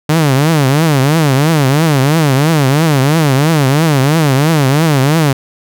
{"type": "tone with vibrato", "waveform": "sawtooth", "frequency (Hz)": 146.83, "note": "D3", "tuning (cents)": 0, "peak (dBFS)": -4, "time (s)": [0.09, 5.33], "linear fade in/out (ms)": 5, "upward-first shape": "triangle", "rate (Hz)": 3, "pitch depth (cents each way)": 240, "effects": []}